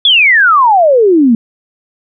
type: exponential sweep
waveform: sine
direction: down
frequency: 3506 to 220 Hz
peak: -4 dBFS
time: 0.05-1.35 s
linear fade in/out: 2 ms
effects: none